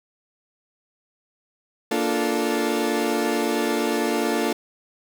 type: chord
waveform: 30% pulse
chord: Bb major seventh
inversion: none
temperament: equal with one note detuned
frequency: 233.1 / 293.7 / 349.2 / 437.2 Hz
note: Bb3 / D4 / F4 / A4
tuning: 0 / 0 / 0 / -11 cents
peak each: -24 dBFS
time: 1.91-4.53 s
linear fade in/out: 5 ms
effects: none